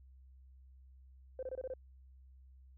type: tone bursts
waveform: sine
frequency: 517 Hz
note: C5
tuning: 21 cents flat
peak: -37 dBFS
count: 6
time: 1.39-1.738 s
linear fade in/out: 2 ms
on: 38 ms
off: 24 ms
effects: tanh soft clip ceiling -33 dBFS + added 65 Hz sine -56 dBFS peak until 2.77 s